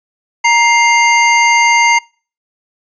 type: tone pair together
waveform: square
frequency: 935.9 / 2105 Hz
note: A#5 / C7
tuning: +7 / +10 cents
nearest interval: octave + major second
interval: 1403 cents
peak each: -11 dBFS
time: 0.44-1.99 s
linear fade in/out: 10 ms
effects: noise-tail reverb RT60 0.4 s tail -26 dB re dry + resampled to 16000 Hz